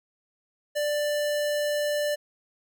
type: tone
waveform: square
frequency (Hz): 590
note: D5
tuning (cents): +8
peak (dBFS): -25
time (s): 0.75-2.16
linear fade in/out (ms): 20
effects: none